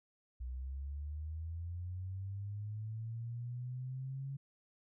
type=linear sweep; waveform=sine; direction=up; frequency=60.9 to 138.3 Hz; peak=-39 dBFS; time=0.4-4.37 s; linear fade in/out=10 ms; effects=none